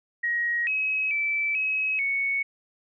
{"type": "tone with pitch steps", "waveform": "sine", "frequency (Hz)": [1891, 2554, 2320, 2556, 2218], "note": ["A#6", "D#7", "D7", "D#7", "C#7"], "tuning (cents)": [24, 45, -22, 46, 0], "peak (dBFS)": -23, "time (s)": [0.23, 2.43], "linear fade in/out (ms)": 10, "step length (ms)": 440, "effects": []}